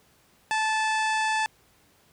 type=harmonic tone with a mistuned harmonic; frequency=873 Hz; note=A5; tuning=14 cents flat; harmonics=1 / 2 / 3 / 4 / 5 / 6 / 7 / 8 / 9 / 10; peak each=-25 / -28 / -32 / -38 / -41 / -43 / -45 / -44 / -46 / -43 dBFS; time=0.51-1.46 s; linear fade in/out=0 ms; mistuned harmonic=5; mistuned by=+65 cents; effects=pink hiss -61 dBFS RMS until 2.12 s + high-pass 60 Hz 12 dB/octave